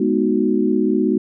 sine chord, G# minor seventh, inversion none, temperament equal with one note detuned, 210.3 / 246.9 / 311.1 / 370 Hz, G#3 / B3 / D#4 / F#4, +22 / 0 / 0 / 0 cents, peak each -20 dBFS, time 0-1.18 s, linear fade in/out 5 ms, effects none

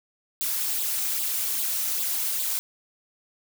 blue noise with flanger, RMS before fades -27 dBFS, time 0.41-2.59 s, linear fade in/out 0 ms, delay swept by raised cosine 0.24 to 4.04 ms, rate 2.5 Hz, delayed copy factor +0.7, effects none

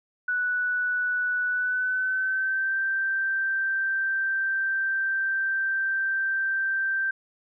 sine tone with pitch glide, 1480 to 1566.2 Hz, F#6 to G6, 0 to -2 cents, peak -23 dBFS, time 0.28-7.11 s, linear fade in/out 5 ms, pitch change +98 cents, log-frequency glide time 1.47-2.77 s, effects none

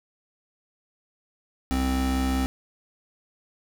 square tone pair together, 65.41 / 261.8 Hz, C2 / C4, 0 / +1 cents, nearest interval 2 octaves, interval 2401 cents, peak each -26 dBFS, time 1.71-2.46 s, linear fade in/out 0 ms, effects none

